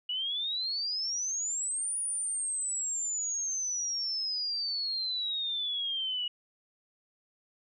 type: exponential two-way sweep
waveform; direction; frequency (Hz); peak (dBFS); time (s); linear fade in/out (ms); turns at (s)
sine; up then down; 2903 to 9700 to 2903; -30; 0.09-6.28; 5; 1.98
effects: none